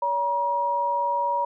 sine tone pair together, 567.3 / 954 Hz, C#5 / A#5, +40 / +40 cents, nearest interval major sixth, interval 900 cents, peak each -29 / -22 dBFS, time 0.02-1.45 s, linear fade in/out 5 ms, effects none

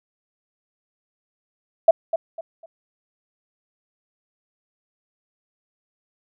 sine tone with echo, 659.3 Hz, E5, in tune, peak -7 dBFS, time 1.88-1.91 s, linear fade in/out 5 ms, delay 250 ms, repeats 3, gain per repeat -11 dB, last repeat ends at 2.66 s, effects none

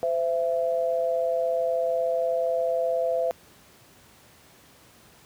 sine tone pair together, 512.6 / 669 Hz, C5 / E5, -36 / +25 cents, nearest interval perfect fourth, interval 461 cents, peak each -25 dBFS, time 0.03-3.31 s, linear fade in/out 0 ms, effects pink hiss -54 dBFS RMS until 5.25 s + high-pass 80 Hz 12 dB/octave

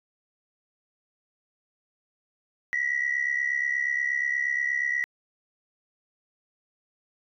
sine tone pair together, 1907.1 / 1975.5 Hz, A#6 / B6, +39 / 0 cents, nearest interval minor second, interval 61 cents, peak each -26 dBFS, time 2.73-5.04 s, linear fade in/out 0 ms, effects tanh soft clip ceiling -18 dBFS

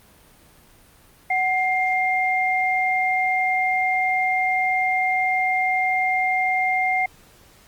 sine tone pair together, 746.4 / 2111 Hz, F#5 / C7, +15 / +15 cents, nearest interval octave + tritone, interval 1800 cents, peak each -21 dBFS, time 1.3-7.06 s, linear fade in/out 5 ms, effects pink hiss -52 dBFS RMS until 7.67 s + Opus 32 kbps

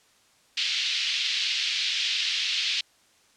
pink band-pass noise, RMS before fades -27 dBFS, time 0.57-2.81 s, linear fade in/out 5 ms, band 2700 to 4600 Hz, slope 24 dB/octave, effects white hiss -61 dBFS RMS until 3.36 s + low-pass 8000 Hz 12 dB/octave

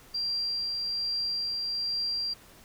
sine tone with tremolo, 4741 Hz, D8, 16 cents sharp, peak -27 dBFS, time 0.14-2.34 s, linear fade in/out 10 ms, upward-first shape triangle, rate 1.2 Hz, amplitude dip 25%, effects pink hiss -54 dBFS RMS until 2.64 s

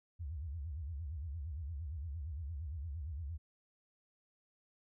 sine tone with vibrato, 76.3 Hz, D#2, 33 cents flat, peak -39 dBFS, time 0.19-3.38 s, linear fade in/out 20 ms, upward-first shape sine, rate 8.7 Hz, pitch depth 240 cents each way, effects none

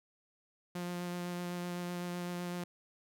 sawtooth tone with vibrato, 176.4 Hz, F3, 18 cents sharp, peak -33 dBFS, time 0.75-2.64 s, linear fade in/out 5 ms, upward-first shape sine, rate 7.9 Hz, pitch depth 11 cents each way, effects none

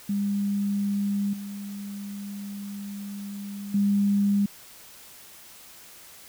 sine tone with level steps, 201.5 Hz, G3, 48 cents sharp, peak -23 / -33 / -19 dBFS, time 0.09-4.46 s, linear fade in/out 5 ms, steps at 1.33 / 3.74 s, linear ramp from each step 5 ms, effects white hiss -48 dBFS RMS until 6.28 s

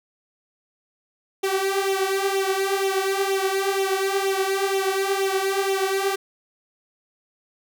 sawtooth tone with flanger, 388.2 Hz, G4, 17 cents flat, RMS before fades -23 dBFS, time 1.43-6.16 s, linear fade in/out 10 ms, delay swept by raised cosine 0.31 to 4.71 ms, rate 2.1 Hz, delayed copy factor +0.7, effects none

